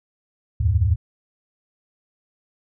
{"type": "tone cluster", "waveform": "sine", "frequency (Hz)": [75, 87.7, 106], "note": ["D2", "F2", "G#2"], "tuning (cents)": [37, 8, 36], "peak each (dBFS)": -20, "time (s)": [0.6, 0.96], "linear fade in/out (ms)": 10, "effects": []}